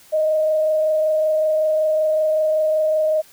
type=tone with frequency modulation; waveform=sine; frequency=622.3 Hz; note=D#5; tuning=in tune; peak=-15 dBFS; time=0.12-3.22 s; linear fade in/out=20 ms; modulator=25.3 Hz; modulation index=0.32; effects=white hiss -49 dBFS RMS until 3.32 s